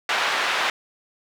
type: band-pass noise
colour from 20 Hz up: pink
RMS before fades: -23 dBFS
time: 0.09-0.7 s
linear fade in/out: 2 ms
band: 1000 to 3000 Hz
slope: 12 dB/octave
effects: none